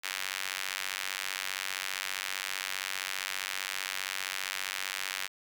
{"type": "tone with high-pass filter", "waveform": "sawtooth", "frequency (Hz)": 95.2, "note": "F#2", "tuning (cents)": 50, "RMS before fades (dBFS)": -36, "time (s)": [0.03, 5.28], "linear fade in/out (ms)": 20, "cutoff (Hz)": 2000, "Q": 1.2, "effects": []}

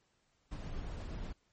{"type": "noise with tremolo", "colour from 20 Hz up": "brown", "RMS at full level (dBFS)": -40, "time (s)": [0.51, 1.33], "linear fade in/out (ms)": 10, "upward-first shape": "triangle", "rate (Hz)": 8.4, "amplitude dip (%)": 25, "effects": ["pink hiss -75 dBFS RMS until 1.52 s", "MP3 32 kbps"]}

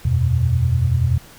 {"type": "chord", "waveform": "sine", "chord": "E suspended second", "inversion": "none", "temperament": "equal", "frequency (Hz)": [82.41, 92.5, 123.47], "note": ["E2", "F#2", "B2"], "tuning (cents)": [0, 0, 0], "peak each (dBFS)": [-19, -21, -17], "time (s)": [0.05, 1.18], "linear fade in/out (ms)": 5, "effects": ["pink hiss -44 dBFS RMS until 1.38 s"]}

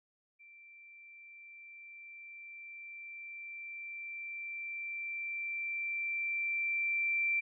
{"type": "tone with level ramp", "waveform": "sine", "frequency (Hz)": 2349, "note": "D7", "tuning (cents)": 0, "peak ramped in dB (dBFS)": [-54, -28], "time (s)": [0.39, 7.41], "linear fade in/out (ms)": 20, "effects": []}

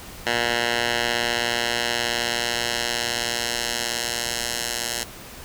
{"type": "tone with band-pass filter sweep", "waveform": "10% pulse", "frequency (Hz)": 118.9, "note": "A#2", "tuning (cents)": 35, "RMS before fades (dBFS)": -25, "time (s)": [0.26, 5.04], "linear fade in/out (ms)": 10, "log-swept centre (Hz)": [2400, 7400], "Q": 0.74, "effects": ["pink hiss -40 dBFS RMS until 5.44 s"]}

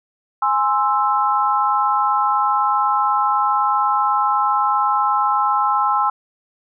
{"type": "chord", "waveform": "sine", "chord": "Ab augmented", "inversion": "none", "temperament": "equal", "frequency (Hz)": [830.6, 1046.5, 1318.5], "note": ["Ab5", "C6", "E6"], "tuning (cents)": [0, 0, 0], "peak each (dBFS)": -19, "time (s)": [0.42, 6.1], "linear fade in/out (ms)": 5, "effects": []}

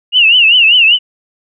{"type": "tone with vibrato", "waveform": "sine", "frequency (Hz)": 2800, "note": "F7", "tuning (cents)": 4, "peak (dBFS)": -4, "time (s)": [0.12, 0.99], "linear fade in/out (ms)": 50, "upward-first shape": "triangle", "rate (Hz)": 5.1, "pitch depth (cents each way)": 160, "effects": []}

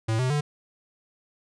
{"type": "tone with pitch steps", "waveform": "square", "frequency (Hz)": [111.6, 128.19, 147.26], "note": ["A2", "C3", "D3"], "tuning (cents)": [25, -35, 5], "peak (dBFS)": -23, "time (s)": [0.08, 0.41], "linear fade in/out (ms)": 10, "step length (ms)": 110, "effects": ["resampled to 22050 Hz"]}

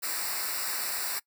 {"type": "noise with comb filter", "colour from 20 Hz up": "white", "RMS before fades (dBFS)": -32, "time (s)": [0.02, 1.2], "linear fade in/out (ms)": 20, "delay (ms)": 0.31, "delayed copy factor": -0.9, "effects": ["noise-tail reverb RT60 0.1 s tail -23 dB re dry"]}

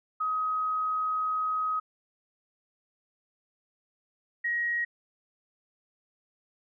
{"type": "tone pair in turn", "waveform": "sine", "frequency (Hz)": [1263, 1892.4], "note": ["D#6", "A#6"], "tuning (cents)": [26, 26], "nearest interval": "perfect fifth", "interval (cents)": 700, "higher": "second", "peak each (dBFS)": -26, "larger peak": "neither", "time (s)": [[0.2, 1.8], [4.44, 4.85]], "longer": "first", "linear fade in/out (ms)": 10, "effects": []}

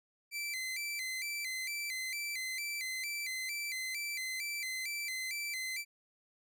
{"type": "tone with vibrato", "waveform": "sawtooth", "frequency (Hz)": 2188, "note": "C#7", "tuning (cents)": -23, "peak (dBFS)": -33, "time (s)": [0.31, 5.85], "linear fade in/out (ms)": 50, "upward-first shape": "square", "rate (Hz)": 2.2, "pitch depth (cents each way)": 110, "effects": []}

